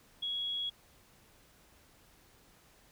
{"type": "tone", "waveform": "sine", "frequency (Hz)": 3332, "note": "G#7", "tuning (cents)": 5, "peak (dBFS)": -33, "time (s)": [0.22, 0.7], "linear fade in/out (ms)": 10, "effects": ["pink hiss -63 dBFS RMS until 2.91 s"]}